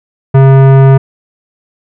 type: tone with tanh clipping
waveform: sine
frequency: 134.9 Hz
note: C#3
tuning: 47 cents flat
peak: -3 dBFS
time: 0.34-0.98 s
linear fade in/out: 10 ms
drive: 18 dB
effects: none